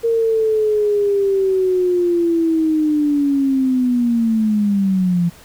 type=linear sweep; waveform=sine; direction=down; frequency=463.2 to 169.5 Hz; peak=-13 dBFS; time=0.03-5.3 s; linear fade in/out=20 ms; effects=pink hiss -44 dBFS RMS until 5.44 s